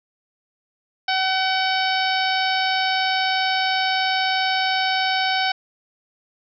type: harmonic tone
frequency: 757 Hz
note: F#5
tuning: 39 cents sharp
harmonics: 1 / 2 / 3 / 4 / 5 / 6 / 7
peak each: -22 / -25 / -27 / -28 / -29 / -30 / -30 dBFS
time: 1.08-5.52 s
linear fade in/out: 5 ms
effects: none